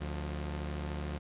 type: tone pair together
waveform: sawtooth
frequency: 73.56 / 177.1 Hz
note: D2 / F3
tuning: +3 / +24 cents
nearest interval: octave + minor third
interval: 1521 cents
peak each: -32 / -38 dBFS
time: 0-1.19 s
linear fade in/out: 20 ms
effects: resampled to 8000 Hz